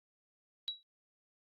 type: tone with exponential decay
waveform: sine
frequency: 3890 Hz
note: B7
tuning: 27 cents flat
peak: -31 dBFS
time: 0.68-0.83 s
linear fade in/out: 0 ms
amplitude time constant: 32 ms
effects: Opus 48 kbps